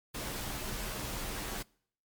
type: noise with comb filter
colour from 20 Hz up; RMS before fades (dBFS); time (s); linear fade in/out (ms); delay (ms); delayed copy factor
pink; -38; 0.14-1.63; 10; 12; -0.5
effects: noise-tail reverb RT60 0.6 s tail -25 dB re dry + MP3 96 kbps